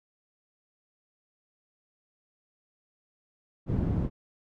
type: low-pass noise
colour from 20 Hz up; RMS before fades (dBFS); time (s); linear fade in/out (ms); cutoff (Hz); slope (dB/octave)
white; -28; 3.66-4.1; 50; 180; 12
effects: none